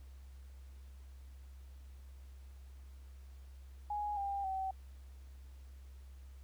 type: tone with pitch steps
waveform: sine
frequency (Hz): 830.6 / 797.2 / 765.2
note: G#5 / G5 / G5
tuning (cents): 0 / +29 / -42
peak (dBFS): -35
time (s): 3.9-4.71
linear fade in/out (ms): 5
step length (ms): 270
effects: added 66 Hz sine -50 dBFS peak until 6.43 s + pink hiss -69 dBFS RMS until 6.43 s